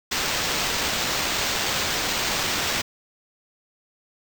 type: noise with sample-and-hold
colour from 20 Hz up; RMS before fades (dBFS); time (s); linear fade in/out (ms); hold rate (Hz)
blue; -25; 0.11-2.82; 10; 11025
effects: none